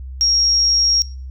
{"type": "tone", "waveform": "sine", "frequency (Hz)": 5588, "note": "F8", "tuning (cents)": 0, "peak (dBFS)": -12, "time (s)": [0.21, 1.02], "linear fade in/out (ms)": 0, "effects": ["noise-tail reverb RT60 0.4 s tail -22 dB re dry", "added 65 Hz sine -28 dBFS peak until 1.3 s"]}